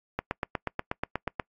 click train, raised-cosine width 0.5 ms, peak -13 dBFS, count 11, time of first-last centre 0.19-1.398 s, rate 8.28 Hz, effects noise-tail reverb RT60 0.1 s tail -25 dB re dry + AAC 64 kbps

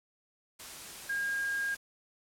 sine tone in noise, 1620 Hz, G#6, 43 cents flat, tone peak -30 dBFS, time 1.09-1.75 s, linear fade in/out 10 ms, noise white, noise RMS -45 dBFS, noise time 0.59-1.77 s, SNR +12 dB, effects low-pass 12000 Hz 12 dB/octave

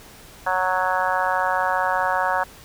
harmonic tone, 184.9 Hz, F#3, 1 cent flat, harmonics 3 / 4 / 5 / 6 / 7 / 8 / 9, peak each -28 / -25 / -24 / -27 / -30 / -28 / -28 dBFS, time 0.46-2.44 s, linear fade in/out 10 ms, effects pink hiss -45 dBFS RMS until 2.64 s

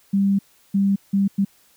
sine tone bursts at uneven times, 197.5 Hz, G3, 13 cents sharp, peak -15 dBFS, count 4, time 0.13-0.39 / 0.74-0.96 / 1.13-1.28 / 1.38-1.45 s, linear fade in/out 10 ms, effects white hiss -57 dBFS RMS until 1.76 s

